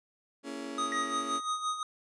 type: chord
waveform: 35% pulse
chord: A# half-diminished seventh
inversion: none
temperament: just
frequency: 233.1 / 279.7 / 335.6 / 419.5 Hz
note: A#3 / C#4 / E4 / G#4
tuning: 0 / +16 / +31 / +17 cents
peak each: -44 / -38 / -43 / -44 dBFS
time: 0.43-1.41 s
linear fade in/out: 50 ms
type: tone with tremolo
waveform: square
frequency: 1247 Hz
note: D#6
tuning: 3 cents sharp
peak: -29 dBFS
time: 0.78-1.83 s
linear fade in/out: 2 ms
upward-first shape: sine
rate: 5.8 Hz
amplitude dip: 65%
type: tone with exponential decay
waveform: triangle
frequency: 1901 Hz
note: A#6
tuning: 33 cents sharp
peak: -30 dBFS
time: 0.92-1.57 s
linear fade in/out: 1 ms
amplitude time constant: 140 ms
effects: resampled to 22050 Hz